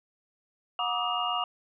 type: tone cluster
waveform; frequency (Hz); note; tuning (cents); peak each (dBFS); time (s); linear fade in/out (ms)
sine; 724 / 957 / 1173 / 1260 / 2834; F#5 / A#5 / D6 / D#6 / F7; -38 / +45 / -2 / +21 / +25; -32 / -36 / -32 / -35 / -32; 0.79-1.44; 2
effects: none